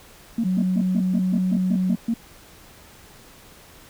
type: tone bursts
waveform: sine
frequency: 230 Hz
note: A#3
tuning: 23 cents flat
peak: -18 dBFS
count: 10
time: 0.38-2.14 s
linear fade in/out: 5 ms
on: 59 ms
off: 130 ms
type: tone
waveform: sine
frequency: 185 Hz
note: F#3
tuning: in tune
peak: -18 dBFS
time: 0.44-1.96 s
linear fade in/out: 20 ms
effects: tanh soft clip ceiling -13 dBFS + pink hiss -48 dBFS RMS until 3.89 s